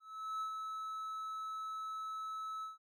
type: tone with ADSR envelope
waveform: triangle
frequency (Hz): 1300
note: E6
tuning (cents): -24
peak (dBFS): -34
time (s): 0-2.78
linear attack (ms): 410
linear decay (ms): 92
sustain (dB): -4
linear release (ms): 150
effects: AAC 64 kbps